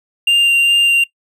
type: tone with vibrato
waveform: triangle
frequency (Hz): 2786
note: F7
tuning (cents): -5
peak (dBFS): -7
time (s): 0.27-1.04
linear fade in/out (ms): 5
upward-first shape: sine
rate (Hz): 2.5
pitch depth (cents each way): 9
effects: noise-tail reverb RT60 0.1 s tail -21 dB re dry